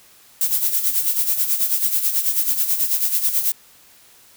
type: noise with tremolo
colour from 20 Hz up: violet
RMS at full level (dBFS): -17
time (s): 0.41-3.52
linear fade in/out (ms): 2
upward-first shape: sine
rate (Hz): 9.2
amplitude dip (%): 65
effects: white hiss -50 dBFS RMS until 4.36 s